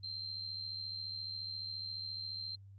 sine tone with amplitude modulation, 4140 Hz, C8, 19 cents flat, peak -37 dBFS, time 0.03-2.56 s, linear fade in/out 10 ms, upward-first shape sine, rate 74.4 Hz, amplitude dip 60%, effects added 98 Hz sine -52 dBFS peak until 2.78 s + Opus 24 kbps

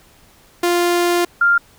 sawtooth / sine tone pair in turn, 349.2 / 1396.8 Hz, F4 / F6, 0 / 0 cents, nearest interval 2 octaves, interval 2400 cents, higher second, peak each -10 dBFS, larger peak neither, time 0.63-1.25 / 1.41-1.58 s, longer first, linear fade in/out 5 ms, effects pink hiss -50 dBFS RMS until 1.78 s

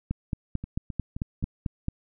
two click trains, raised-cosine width 5 ms, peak -15 / -22 dBFS, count 9 / 4, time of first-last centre 0.11-1.884 / 0.64-1.427 s, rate 4.51 / 3.81 Hz, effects none

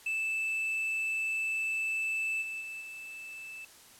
triangle tone with level steps, 2635 Hz, E7, 1 cent flat, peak -28 / -34 / -37 / -40 dBFS, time 0.06-3.65 s, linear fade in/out 5 ms, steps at 2.41 / 2.6 / 2.8 s, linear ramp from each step 20 ms, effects white hiss -55 dBFS RMS until 3.99 s + low-pass 12000 Hz 12 dB/octave

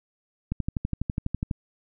click train, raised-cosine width 5 ms, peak -14 dBFS, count 13, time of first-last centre 0.52-1.512 s, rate 12.1 Hz, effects none

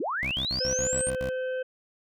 sine linear sweep, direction up, 240 to 8870 Hz, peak -27 dBFS, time 0-1.1 s, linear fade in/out 5 ms
15% pulse tone bursts, 65.41 Hz, C2, in tune, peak -27 dBFS, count 8, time 0.23-1.292 s, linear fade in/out 0 ms, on 82 ms, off 58 ms
harmonic tone, 514 Hz, C5, 31 cents flat, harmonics 1 / 3 / 5 / 6, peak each -28 / -38 / -51 / -52 dBFS, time 0.6-1.63 s, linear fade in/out 10 ms
effects none

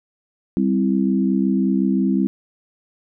sine chord, C major, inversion second, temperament equal, 196 / 261.6 / 329.6 Hz, G3 / C4 / E4, 0 / 0 / 0 cents, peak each -18 / -20 / -23 dBFS, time 0.57-2.27 s, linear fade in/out 0 ms, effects none

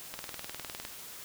click train, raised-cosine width 0.2 ms, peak -21 dBFS, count 15, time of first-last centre 0.14-0.851 s, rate 19.7 Hz, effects white hiss -46 dBFS RMS until 1.24 s

